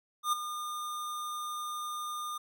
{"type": "tone with ADSR envelope", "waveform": "square", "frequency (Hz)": 1212, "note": "D#6", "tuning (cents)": -46, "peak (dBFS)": -25, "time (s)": [0.23, 2.38], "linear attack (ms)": 95, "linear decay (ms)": 13, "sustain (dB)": -11, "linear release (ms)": 8, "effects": []}